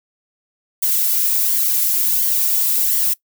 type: noise with flanger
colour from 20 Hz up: violet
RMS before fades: -17 dBFS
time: 0.82-3.14 s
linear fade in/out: 10 ms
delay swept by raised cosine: 0.77 to 2.27 ms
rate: 1.4 Hz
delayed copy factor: -0.5
effects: noise-tail reverb RT60 0.1 s tail -21 dB re dry